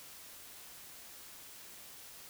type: silence
effects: white hiss -52 dBFS RMS until 2.29 s